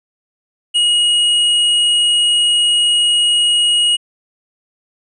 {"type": "tone with hard clipping", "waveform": "sine", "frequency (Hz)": 2889, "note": "F#7", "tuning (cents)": -42, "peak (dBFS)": -12, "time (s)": [0.74, 3.97], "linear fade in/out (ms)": 20, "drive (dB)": 10, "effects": ["resampled to 22050 Hz"]}